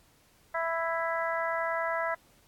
harmonic tone, 330.7 Hz, E4, 6 cents sharp, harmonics 2 / 3 / 4 / 5 / 6, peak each -32 / -34 / -35 / -36 / -37 dBFS, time 0.54-2.15 s, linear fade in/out 10 ms, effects pink hiss -63 dBFS RMS until 2.47 s + AAC 64 kbps

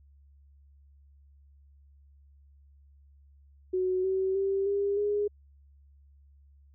sine tone with pitch steps, 370 / 380.2 / 390.6 / 401.4 / 412.4 Hz, F#4 / F#4 / G4 / G4 / G#4, 0 / +47 / -6 / +41 / -12 cents, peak -25 dBFS, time 3.73-5.28 s, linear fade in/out 10 ms, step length 310 ms, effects added 70 Hz sine -55 dBFS peak until 6.74 s

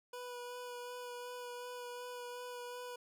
25% pulse tone with vibrato, 490.7 Hz, B4, 11 cents flat, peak -40 dBFS, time 0.13-2.96 s, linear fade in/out 5 ms, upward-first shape sine, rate 2.7 Hz, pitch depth 14 cents each way, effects none

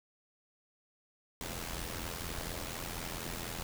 pink noise with amplitude modulation, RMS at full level -37 dBFS, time 1.41-3.63 s, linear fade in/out 0 ms, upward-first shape sine, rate 84.2 Hz, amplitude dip 70%, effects none

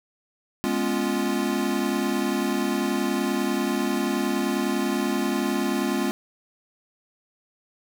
square chord, C# dominant seventh, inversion second, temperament equal, 207.7 / 246.9 / 277.2 / 349.2 Hz, G#3 / B3 / C#4 / E#4, 0 / 0 / 0 / 0 cents, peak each -29 dBFS, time 0.64-6.11 s, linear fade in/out 0 ms, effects none

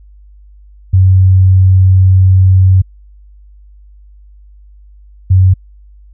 sine tone pair in turn, 93.9 / 93.48 Hz, F#2 / F#2, +26 / +18 cents, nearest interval unison, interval 8 cents, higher first, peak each -3 dBFS, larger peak neither, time 0.93-2.82 / 5.3-5.54 s, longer first, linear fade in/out 10 ms, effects added 50 Hz sine -36 dBFS peak until 6.13 s

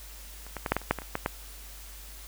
clicks, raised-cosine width 0.5 ms, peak -30 / -19 / -14 / -7 / -11 / -29 / -7 / -19 / -26 / -13 / -11 dBFS, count 11, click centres 0.466 / 0.567 / 0.662 / 0.72 / 0.766 / 0.816 / 0.91 / 0.987 / 1.019 / 1.154 / 1.261 s, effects added 50 Hz sine -45 dBFS peak until 2.27 s + white hiss -48 dBFS RMS until 2.27 s

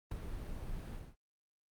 brown noise with ADSR envelope, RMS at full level -34 dBFS, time 0.11-1.16 s, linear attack 6 ms, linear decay 9 ms, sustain -8 dB, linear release 220 ms, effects Opus 32 kbps

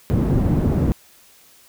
white low-pass noise, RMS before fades -18 dBFS, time 0.1-0.92 s, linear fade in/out 0 ms, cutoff 200 Hz, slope 12 dB/octave, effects white hiss -51 dBFS RMS until 1.68 s

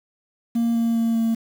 sine tone with pitch steps, 232.5 / 230.6 / 228.8 / 226.9 Hz, A#3 / A#3 / A#3 / A#3, -4 / -19 / -32 / -47 cents, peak -15 dBFS, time 0.55-1.35 s, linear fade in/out 10 ms, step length 200 ms, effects tanh soft clip ceiling -17 dBFS + 7-bit

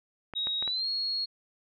clicks, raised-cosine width 0.5 ms, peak -24 dBFS, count 4, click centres 0.337 / 0.471 / 0.625 / 0.677 s
sine tone with pitch glide, 3793 to 4307 Hz, A#7 to C8, +29 to +49 cents, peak -28 dBFS, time 0.35-1.26 s, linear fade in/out 20 ms, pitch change +220 cents, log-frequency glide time 0.62-0.88 s
effects none

